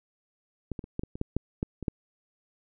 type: clicks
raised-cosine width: 3 ms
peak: -19 / -22 / -29 / -17 / -21 / -25 / -15 / -13 / -15 / -23 / -14 dBFS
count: 11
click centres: 0.717 / 0.792 / 0.841 / 0.994 / 1.035 / 1.155 / 1.214 / 1.366 / 1.629 / 1.827 / 1.882 s
effects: none